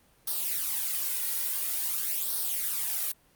blue noise with flanger, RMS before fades -30 dBFS, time 0.27-3.12 s, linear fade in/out 5 ms, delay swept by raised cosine 0.2 to 2.1 ms, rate 0.48 Hz, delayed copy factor +0.65, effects pink hiss -63 dBFS RMS until 3.35 s + Opus 32 kbps

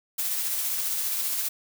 blue noise with tremolo, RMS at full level -27 dBFS, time 0.18-1.49 s, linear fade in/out 10 ms, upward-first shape sine, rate 15 Hz, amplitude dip 25%, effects none

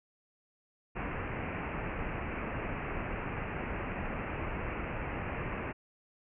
pink low-pass noise, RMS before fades -37 dBFS, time 0.95-5.73 s, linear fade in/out 20 ms, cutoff 2700 Hz, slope 96 dB/octave, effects none

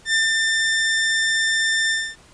sawtooth tone with ADSR envelope, 1792 Hz, A6, 31 cents sharp, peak -12 dBFS, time 0.05-2.16 s, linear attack 87 ms, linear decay 170 ms, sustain -2 dB, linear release 260 ms, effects pink hiss -50 dBFS RMS until 2.33 s + resampled to 22050 Hz

